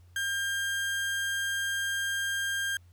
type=tone; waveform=35% pulse; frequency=1600 Hz; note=G6; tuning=35 cents sharp; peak=-27 dBFS; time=0.16-2.77 s; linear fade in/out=2 ms; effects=added 88 Hz sine -53 dBFS peak until 2.92 s + pink hiss -69 dBFS RMS until 2.92 s